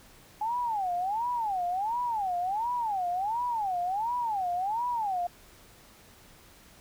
sine tone with vibrato, 830.6 Hz, G#5, in tune, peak -27 dBFS, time 0.41-5.27 s, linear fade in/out 5 ms, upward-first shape sine, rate 1.4 Hz, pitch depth 290 cents each way, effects pink hiss -55 dBFS RMS until 6.8 s

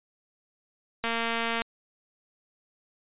click train, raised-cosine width 0.3 ms, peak -13 dBFS, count 134, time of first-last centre 1.04-1.618 s, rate 230 Hz, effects resampled to 8000 Hz

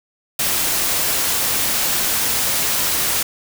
white noise, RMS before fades -19 dBFS, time 0.39-3.23 s, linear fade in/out 5 ms, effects none

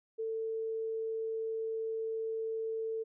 sine tone, 446.2 Hz, A4, 24 cents sharp, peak -33 dBFS, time 0.18-3.04 s, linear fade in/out 20 ms, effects none

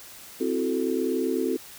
sine chord, F# half-diminished seventh, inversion second, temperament equal, 261.6 / 329.6 / 370 / 440 Hz, C4 / E4 / F#4 / A4, 0 / 0 / 0 / 0 cents, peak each -28 / -30 / -28 / -29 dBFS, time 0.4-1.57 s, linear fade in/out 10 ms, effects white hiss -45 dBFS RMS until 1.78 s

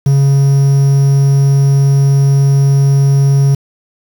triangle tone with quantisation, 138.3 Hz, C#3, 4 cents flat, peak -4 dBFS, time 0.06-3.55 s, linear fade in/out 5 ms, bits 5, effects none

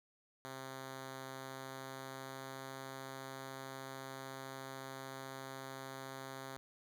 5% pulse tone with pitch glide, 132.8 to 133.72 Hz, C3 to C3, +26 to +38 cents, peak -34 dBFS, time 0.45-6.57 s, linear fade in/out 0 ms, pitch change +12 cents, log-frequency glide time 1.26-2.83 s, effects none

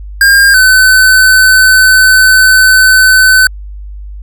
square tone pair in turn, 1607 / 1516.8 Hz, G6 / F#6, +43 / +43 cents, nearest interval minor second, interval 100 cents, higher first, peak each -3 dBFS, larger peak neither, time 0.21-0.54 / 0.54-3.47 s, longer second, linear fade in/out 2 ms, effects added 50 Hz sine -22 dBFS peak until 4.22 s

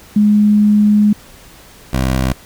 sine / 15% pulse tone pair in turn, 208.9 / 64.87 Hz, G#3 / C2, +10 / -14 cents, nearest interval octave + minor sixth, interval 2024 cents, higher first, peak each -7 dBFS, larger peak neither, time 0.16-1.13 / 1.93-2.33 s, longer first, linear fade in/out 5 ms, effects pink hiss -41 dBFS RMS until 2.45 s

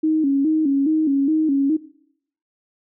sine tone with vibrato, 294.4 Hz, D4, 4 cents sharp, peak -15 dBFS, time 0.03-1.77 s, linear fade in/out 10 ms, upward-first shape square, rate 2.4 Hz, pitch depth 110 cents each way, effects noise-tail reverb RT60 0.7 s tail -19 dB re dry

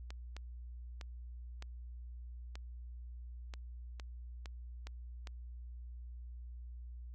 clicks, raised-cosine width 0.2 ms, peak -30 dBFS, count 10, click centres 0.105 / 0.366 / 1.012 / 1.624 / 2.555 / 3.538 / 3.998 / 4.458 / 4.87 / 5.272 s, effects added 60 Hz sine -45 dBFS peak until 7.14 s

